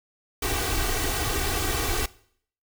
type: noise with comb filter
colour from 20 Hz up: pink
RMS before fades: -26 dBFS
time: 0.42-2.06 s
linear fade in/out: 5 ms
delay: 2.6 ms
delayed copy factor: +0.9
effects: noise-tail reverb RT60 0.6 s tail -20 dB re dry